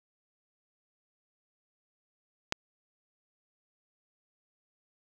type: click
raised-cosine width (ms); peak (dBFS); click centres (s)
0.2; -10; 2.524
effects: none